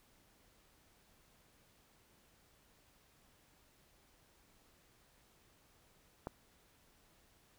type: click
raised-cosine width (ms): 1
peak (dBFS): -26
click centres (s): 6.271
effects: pink hiss -69 dBFS RMS until 7.58 s